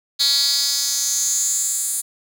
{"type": "tone with high-pass filter sweep", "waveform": "10% pulse", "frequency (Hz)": 279.3, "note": "C#4", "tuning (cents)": 13, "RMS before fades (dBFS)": -20, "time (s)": [0.19, 2.02], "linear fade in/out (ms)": 20, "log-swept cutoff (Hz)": [4200, 8800], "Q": 4.7, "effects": []}